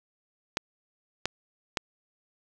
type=clicks; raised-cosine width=0.2 ms; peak=-9 dBFS; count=3; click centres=0.571 / 1.256 / 1.772 s; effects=none